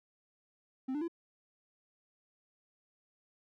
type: tone with pitch steps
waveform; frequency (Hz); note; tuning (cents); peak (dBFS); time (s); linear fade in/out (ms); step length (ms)
triangle; 261.6 / 297 / 337.3; C4 / D4 / E4; 0 / +20 / +40; -31; 0.88-1.081; 10; 67
effects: none